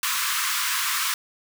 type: high-pass noise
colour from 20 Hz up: pink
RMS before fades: -25 dBFS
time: 0.03-1.14 s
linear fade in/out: 2 ms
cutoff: 1000 Hz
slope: 96 dB/octave
effects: none